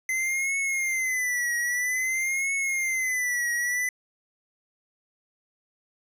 square tone with vibrato, 2047 Hz, C7, 38 cents flat, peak -25 dBFS, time 0.09-3.89 s, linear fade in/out 2 ms, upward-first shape triangle, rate 0.51 Hz, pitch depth 130 cents each way, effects resampled to 32000 Hz

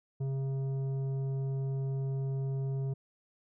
sine tone with tanh clipping, 135.2 Hz, C#3, 43 cents flat, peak -32 dBFS, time 0.2-2.94 s, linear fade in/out 10 ms, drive 9 dB, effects none

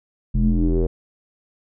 square tone with low-pass filter sweep, 42.14 Hz, E1, 39 cents sharp, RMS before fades -18 dBFS, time 0.34-0.87 s, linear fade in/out 10 ms, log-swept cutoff 170 to 460 Hz, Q 6.7, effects none

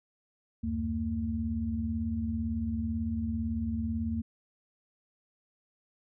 sine tone cluster, 75.3 / 93.3 / 226.9 Hz, D2 / F#2 / A#3, +44 / +15 / -47 cents, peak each -35 / -37 / -31 dBFS, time 0.63-4.22 s, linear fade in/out 10 ms, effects none

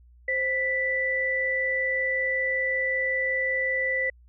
sine tone pair together, 523.3 / 1975.7 Hz, C5 / B6, 0 / 0 cents, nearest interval octave + major seventh, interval 2300 cents, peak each -30 / -24 dBFS, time 0.28-4.1 s, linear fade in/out 5 ms, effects added 60 Hz sine -51 dBFS peak until 4.28 s

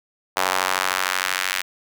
square tone with high-pass filter sweep, 46.58 Hz, F#1, 12 cents sharp, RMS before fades -23 dBFS, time 0.36-1.62 s, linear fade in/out 10 ms, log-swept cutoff 850 to 1900 Hz, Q 1.3, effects none

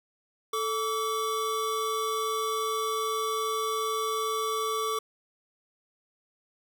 square tone pair together, 440 / 1148.5 Hz, A4 / D6, 0 / -39 cents, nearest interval octave + perfect fourth, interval 1661 cents, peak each -32 / -30 dBFS, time 0.53-4.99 s, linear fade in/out 5 ms, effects none

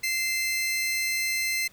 sawtooth tone pair together, 2082 / 2637 Hz, C7 / E7, -9 / 0 cents, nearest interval major third, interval 409 cents, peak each -22 / -32 dBFS, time 0.03-1.68 s, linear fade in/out 10 ms, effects pink hiss -56 dBFS RMS until 1.72 s

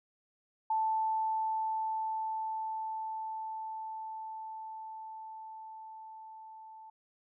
sine tone with level ramp, 880 Hz, A5, in tune, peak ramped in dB -27 to -48 dBFS, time 0.7-6.9 s, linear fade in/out 5 ms, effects none

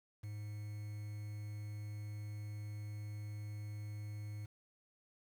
triangle tone with quantisation, 104.7 Hz, G#2, 15 cents sharp, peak -40 dBFS, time 0.23-4.46 s, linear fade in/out 10 ms, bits 10, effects none

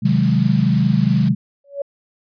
sine chord, Ab dominant seventh, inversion first, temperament equal, 130.81 / 155.56 / 185 / 207.7 Hz, C3 / Eb3 / Gb3 / Ab3, 0 / 0 / 0 / 0 cents, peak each -18 / -19 / -18 / -18 dBFS, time 0.02-1.35 s, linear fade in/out 20 ms
white noise, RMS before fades -34 dBFS, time 0.05-1.29 s, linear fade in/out 5 ms
sine tone with exponential growth, 563 Hz, C#5, 27 cents sharp, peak -17 dBFS, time 1.64-1.82 s, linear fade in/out 5 ms, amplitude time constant 39 ms
effects resampled to 11025 Hz

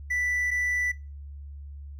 triangle tone pair in turn, 1975.5 / 1975.5 Hz, B6 / B6, 0 / 0 cents, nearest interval unison, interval 0 cents, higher neither, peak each -23 dBFS, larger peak neither, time 0.1-0.51 / 0.51-0.92 s, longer neither, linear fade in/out 10 ms, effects noise-tail reverb RT60 0.3 s tail -21 dB re dry + added 71 Hz sine -38 dBFS peak until 1.99 s

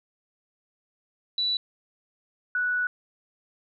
sine tone pair in turn, 3951 / 1475.8 Hz, B7 / F#6, 0 / -5 cents, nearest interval octave + perfect fourth, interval 1705 cents, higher first, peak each -23 dBFS, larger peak neither, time 1.38-1.57 / 2.55-2.87 s, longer second, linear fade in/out 2 ms, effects none

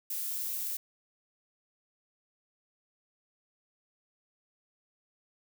violet noise, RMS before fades -35 dBFS, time 0.1-0.77 s, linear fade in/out 5 ms, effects none

